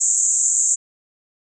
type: band-pass noise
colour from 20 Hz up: white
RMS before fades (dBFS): -18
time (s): 0-0.76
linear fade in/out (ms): 20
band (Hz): 6700 to 7700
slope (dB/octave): 96
effects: none